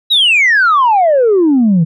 sine exponential sweep, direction down, 3951 to 155.56 Hz, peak -5 dBFS, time 0.1-1.85 s, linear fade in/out 20 ms, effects tanh soft clip ceiling -4 dBFS

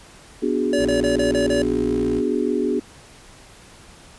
sine chord, G# half-diminished seventh, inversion first, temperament equal, 246.9 / 293.7 / 370 / 415.3 Hz, B3 / D4 / F#4 / G#4, 0 / 0 / 0 / 0 cents, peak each -24 dBFS, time 0.42-2.8 s, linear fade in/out 10 ms
square tone bursts, 572 Hz, D5, 46 cents flat, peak -21 dBFS, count 6, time 0.73-1.62 s, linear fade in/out 2 ms, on 120 ms, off 34 ms
20% pulse tone, 58 Hz, A#1, 8 cents flat, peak -25 dBFS, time 0.77-2.23 s, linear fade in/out 50 ms
effects pink hiss -46 dBFS RMS until 4.18 s + resampled to 24000 Hz

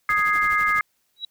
pink noise with tremolo, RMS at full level -37 dBFS, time 0.09-0.8 s, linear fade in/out 10 ms, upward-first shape triangle, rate 12 Hz, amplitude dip 95%
sine chord, Ab major, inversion second, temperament equal, 1244.5 / 1661.2 / 2093 Hz, Eb6 / Ab6 / C7, 0 / 0 / 0 cents, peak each -21 / -24 / -22 dBFS, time 0.09-0.81 s, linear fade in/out 2 ms
sine tone with exponential growth, 3884 Hz, B7, 30 cents flat, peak -24 dBFS, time 1.16-1.25 s, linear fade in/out 5 ms, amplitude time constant 18 ms
effects white hiss -69 dBFS RMS until 1.3 s

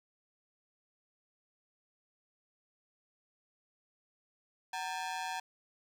sawtooth ring-modulated tone, 838 Hz, G#5, 15 cents sharp, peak -29 dBFS, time 4.73-5.4 s, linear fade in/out 5 ms, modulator 83.9 Hz, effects low-pass 8000 Hz 12 dB/octave + 10-bit

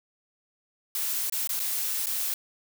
blue noise with dropouts, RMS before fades -29 dBFS, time 0.95-2.34 s, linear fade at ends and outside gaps 2 ms, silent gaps 1.298-1.323 / 1.474-1.492 / 1.595-1.6 / 2.06-2.068 s, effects none

